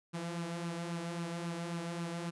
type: tone with flanger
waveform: sawtooth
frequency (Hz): 170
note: F3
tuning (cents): -46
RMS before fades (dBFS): -39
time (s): 0.13-2.31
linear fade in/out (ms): 20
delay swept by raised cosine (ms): 0.71 to 4.51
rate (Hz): 3.7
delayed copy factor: +0.5
effects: resampled to 24000 Hz